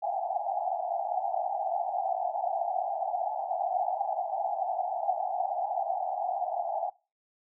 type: band-pass noise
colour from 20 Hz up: white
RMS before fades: -31 dBFS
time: 0.02-6.9 s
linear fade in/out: 10 ms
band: 670 to 810 Hz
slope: 96 dB/octave
effects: noise-tail reverb RT60 0.3 s tail -22 dB re dry